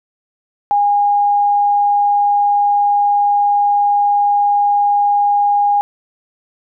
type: tone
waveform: sine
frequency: 817 Hz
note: G#5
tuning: 29 cents flat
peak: -10 dBFS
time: 0.71-5.81 s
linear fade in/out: 0 ms
effects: none